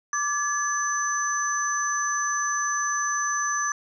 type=tone cluster; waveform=sine; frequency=1172 / 1706 / 6060 Hz; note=D6 / G#6 / F#8; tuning=-4 / +46 / +40 cents; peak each=-27 / -28 / -28 dBFS; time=0.13-3.72 s; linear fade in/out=2 ms; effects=none